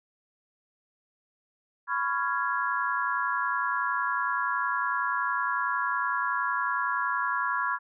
sine chord, C# dominant seventh, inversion third, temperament just, 997.9 / 1108.7 / 1385.9 / 1663.1 Hz, B5 / C#6 / E#6 / G#6, +18 / 0 / -14 / +2 cents, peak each -31 dBFS, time 1.87-7.79 s, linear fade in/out 50 ms, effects none

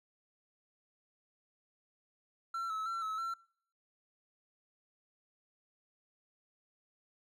triangle tone with pitch steps, 1352 / 1297 / 1351 / 1294 / 1351 Hz, E6 / E6 / E6 / E6 / E6, +43 / -28 / +42 / -32 / +42 cents, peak -33 dBFS, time 2.54-3.34 s, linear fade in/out 5 ms, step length 160 ms, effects noise-tail reverb RT60 0.6 s tail -24 dB re dry

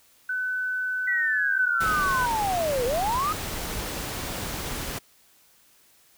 sine tone, 1506 Hz, F#6, 30 cents sharp, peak -25 dBFS, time 0.29-2.26 s, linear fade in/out 5 ms
sine linear two-way sweep, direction down then up, 1975.5 to 464.2 to 1288 Hz, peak -23 dBFS, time 1.07-3.33 s, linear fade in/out 10 ms, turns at 2.85 s
pink noise, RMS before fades -32 dBFS, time 1.8-4.99 s, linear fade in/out 10 ms
effects white hiss -59 dBFS RMS until 6.17 s

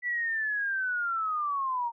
sine linear sweep, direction down, 1975.5 to 920 Hz, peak -27 dBFS, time 0.02-1.92 s, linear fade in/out 50 ms, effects none

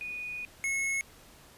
sine / square tone pair in turn, 2469 / 2182 Hz, D#7 / C#7, -14 / -28 cents, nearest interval major second, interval 214 cents, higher first, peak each -35 / -29 dBFS, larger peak second, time 0.01-0.45 / 0.64-1.01 s, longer first, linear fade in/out 0 ms, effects pink hiss -55 dBFS RMS until 1.57 s + resampled to 32000 Hz

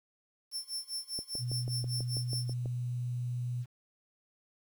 sawtooth tone with tremolo, 5380 Hz, E8, 34 cents sharp, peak -31 dBFS, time 0.51-2.54 s, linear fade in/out 50 ms, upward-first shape sine, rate 5 Hz, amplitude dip 95%
click train, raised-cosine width 2 ms, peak -29 dBFS, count 10, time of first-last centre 1.19-2.658 s, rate 6.13 Hz
sine tone, 122.4 Hz, B2, 15 cents flat, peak -32 dBFS, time 1.38-3.66 s, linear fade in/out 50 ms
effects 10-bit

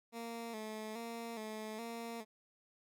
15% pulse tone with vibrato, 224 Hz, A3, 31 cents sharp, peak -36 dBFS, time 0.12-2.25 s, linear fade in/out 50 ms, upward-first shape square, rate 1.2 Hz, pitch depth 58 cents each way, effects none

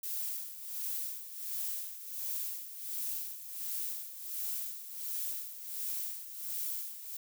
violet noise with tremolo, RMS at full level -36 dBFS, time 0.03-7.17 s, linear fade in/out 5 ms, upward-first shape sine, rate 1.4 Hz, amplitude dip 70%, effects none

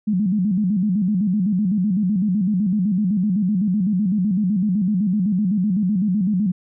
sine tone with vibrato, 195.9 Hz, G3, 1 cent flat, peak -16 dBFS, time 0.07-6.52 s, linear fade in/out 10 ms, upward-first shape square, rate 7.9 Hz, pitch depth 140 cents each way, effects none

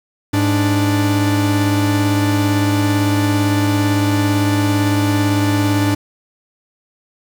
45% pulse tone pair together, 103.84 / 293.7 Hz, G#2 / D4, 0 / 0 cents, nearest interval octave + tritone, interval 1800 cents, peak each -16 dBFS, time 0.33-5.95 s, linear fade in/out 10 ms, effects 7-bit

